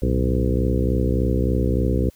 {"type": "harmonic tone with a mistuned harmonic", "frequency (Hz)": 63.4, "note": "B1", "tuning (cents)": 46, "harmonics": [1, 2, 3, 4, 5, 6, 7, 8], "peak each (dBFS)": [-21, -24, -26, -27, -28, -29, -29, -30], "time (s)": [0.02, 2.1], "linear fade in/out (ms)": 5, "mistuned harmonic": 2, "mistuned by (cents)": -130, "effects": ["white hiss -56 dBFS RMS until 2.15 s"]}